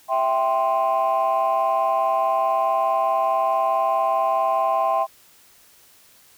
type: chord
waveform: sine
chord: C major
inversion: first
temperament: equal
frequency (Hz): 659.3 / 784 / 1046.5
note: E5 / G5 / C6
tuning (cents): 0 / 0 / 0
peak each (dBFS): -21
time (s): 0.08-5.07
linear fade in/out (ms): 50
effects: tanh soft clip ceiling -12 dBFS + white hiss -53 dBFS RMS until 6.37 s